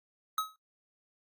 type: tone with exponential decay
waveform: square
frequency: 1277 Hz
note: D#6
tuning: 45 cents sharp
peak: -26 dBFS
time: 0.38-0.56 s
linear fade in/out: 2 ms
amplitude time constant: 38 ms
effects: noise-tail reverb RT60 0.1 s tail -17 dB re dry + Opus 48 kbps